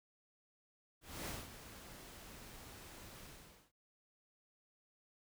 pink noise with ADSR envelope, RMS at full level -43 dBFS, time 1.01-3.72 s, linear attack 260 ms, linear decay 200 ms, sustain -11 dB, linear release 480 ms, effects none

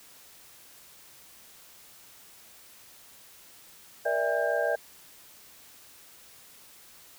sine tone cluster, 473.2 / 586 / 652 / 808 / 1594 Hz, A#4 / D5 / E5 / G#5 / G6, +26 / -4 / -19 / -48 / +28 cents, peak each -32 / -29 / -29 / -35 / -32 dBFS, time 4.05-4.76 s, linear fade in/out 10 ms, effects white hiss -53 dBFS RMS until 7.18 s

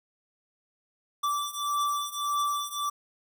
square beating tone pair, 1164 / 1165.7 Hz, D6 / D6, -16 / -13 cents, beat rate 1.7 Hz, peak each -32 / -30 dBFS, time 1.23-2.9 s, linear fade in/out 10 ms, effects none

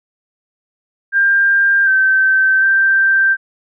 sine tone with pitch steps, 1595 / 1547 / 1569 Hz, G6 / G6 / G6, +30 / -23 / +1 cents, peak -9 dBFS, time 1.12-3.37 s, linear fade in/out 50 ms, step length 750 ms, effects none

